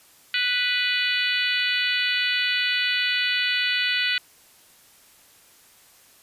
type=harmonic tone; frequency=493.9 Hz; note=B4; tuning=in tune; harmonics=3 / 4 / 5 / 6 / 7 / 8 / 9; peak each=-28 / -27 / -27 / -27 / -31 / -31 / -33 dBFS; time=0.34-4.18 s; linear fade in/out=2 ms; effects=white hiss -54 dBFS RMS until 6.22 s + resampled to 32000 Hz